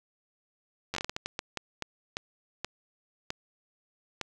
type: slowing click train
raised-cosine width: 0.2 ms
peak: -15 dBFS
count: 16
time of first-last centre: 0.94-4.213 s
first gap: 10 ms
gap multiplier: 1.38
effects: none